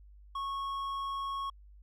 sine tone with hard clipping, 1100 Hz, C#6, 14 cents flat, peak -35 dBFS, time 0.35-1.5 s, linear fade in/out 5 ms, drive 6 dB, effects added 50 Hz sine -52 dBFS peak until 1.82 s

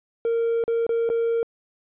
triangle tone with dropouts, 462 Hz, A#4, 16 cents flat, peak -17 dBFS, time 0.25-1.43 s, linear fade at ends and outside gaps 1 ms, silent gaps 0.639-0.679 / 0.866-0.892 / 1.091-1.1 s, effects tanh soft clip ceiling -14 dBFS + resampled to 8000 Hz

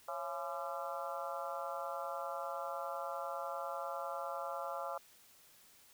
harmonic tone with a mistuned harmonic, 170 Hz, F3, 46 cents flat, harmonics 3 / 4 / 5 / 6 / 7 / 8, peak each -44 / -44 / -46 / -48 / -45 / -47 dBFS, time 0.08-4.98 s, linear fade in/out 5 ms, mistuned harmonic 3, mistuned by +120 cents, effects white hiss -63 dBFS RMS until 5.93 s

